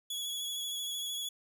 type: tone with vibrato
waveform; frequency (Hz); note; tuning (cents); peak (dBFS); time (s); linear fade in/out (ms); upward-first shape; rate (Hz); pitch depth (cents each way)
sawtooth; 3372; G#7; +26; -32; 0.1-1.29; 5; sine; 13; 23
effects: none